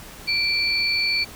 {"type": "tone pair together", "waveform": "sine", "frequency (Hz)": [2344, 4461], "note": ["D7", "C#8"], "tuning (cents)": [-4, 10], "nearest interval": "major seventh", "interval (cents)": 1114, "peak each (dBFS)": -22, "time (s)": [0.27, 1.25], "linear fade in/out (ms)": 20, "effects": ["pink hiss -41 dBFS RMS until 1.35 s"]}